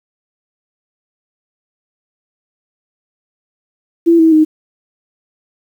sine tone with pitch steps, 335.9 / 323.3 / 311.2 Hz, E4 / E4 / D#4, +33 / -34 / 0 cents, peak -5 dBFS, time 4.06-4.45 s, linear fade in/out 20 ms, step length 130 ms, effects 7-bit

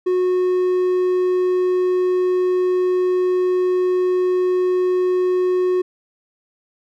triangle tone, 365.2 Hz, F#4, 23 cents flat, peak -13 dBFS, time 0.06-5.82 s, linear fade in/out 10 ms, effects none

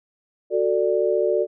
sine chord, D major, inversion first, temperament equal with one note detuned, 370 / 444.9 / 587.3 Hz, F#4 / A4 / D5, 0 / +19 / 0 cents, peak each -22 dBFS, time 0.5-1.47 s, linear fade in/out 50 ms, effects none

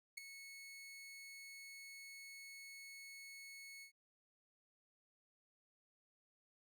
sawtooth tone with ADSR envelope, 2200 Hz, C#7, 14 cents flat, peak -37 dBFS, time 0.17-3.92 s, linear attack 10 ms, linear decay 4 ms, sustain -12 dB, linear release 97 ms, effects none

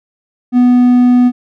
triangle tone, 246.9 Hz, B3, in tune, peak -3 dBFS, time 0.52-1.32 s, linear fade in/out 50 ms, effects none

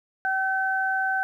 sine tone pair together, 765.5 / 1531 Hz, G5 / G6, -41 / -41 cents, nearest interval octave, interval 1200 cents, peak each -26 / -24 dBFS, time 0.25-1.23 s, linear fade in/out 0 ms, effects 10-bit

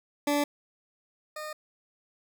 20% pulse tone pair in turn, 290 / 612 Hz, D4 / D#5, -22 / -29 cents, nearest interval octave + minor second, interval 1293 cents, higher second, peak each -19 / -31 dBFS, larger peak first, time 0.27-0.44 / 1.36-1.53 s, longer neither, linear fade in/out 5 ms, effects none

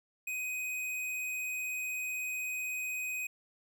square tone, 2506 Hz, D#7, 12 cents sharp, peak -35 dBFS, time 0.27-3.27 s, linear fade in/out 5 ms, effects none

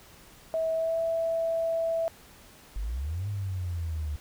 sine tone with pitch glide, 647 to 659.1 Hz, E5 to E5, -32 to 0 cents, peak -25 dBFS, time 0.54-2.08 s, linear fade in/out 0 ms, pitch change +32 cents, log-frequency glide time 0.72-0.99 s
sine exponential two-way sweep, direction up then down, 46.25 to 103.83 to 73 Hz, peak -29 dBFS, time 2.76-4.16 s, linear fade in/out 0 ms, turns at 3.28 s
effects pink hiss -53 dBFS RMS until 4.2 s

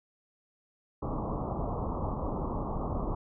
pink low-pass noise, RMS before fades -33 dBFS, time 1.02-3.15 s, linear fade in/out 5 ms, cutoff 1200 Hz, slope 96 dB/octave, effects none

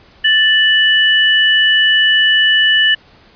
sine tone pair together, 1760 / 2955 Hz, A6 / F#7, 0 / -3 cents, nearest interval major sixth, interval 897 cents, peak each -11 dBFS, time 0.24-2.95 s, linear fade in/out 10 ms, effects pink hiss -46 dBFS RMS until 3.35 s + resampled to 11025 Hz

